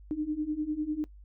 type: beating tone pair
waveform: sine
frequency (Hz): 298.6 / 308.6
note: D4 / D#4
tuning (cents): +29 / -14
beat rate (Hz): 10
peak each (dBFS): -33 / -31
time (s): 0.11-1.04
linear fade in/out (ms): 0
effects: noise-tail reverb RT60 0.1 s tail -21 dB re dry + added 50 Hz sine -48 dBFS peak until 1.24 s